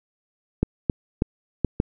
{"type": "clicks", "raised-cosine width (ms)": 3, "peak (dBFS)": -6, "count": 5, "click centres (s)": [0.63, 0.898, 1.221, 1.647, 1.801], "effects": []}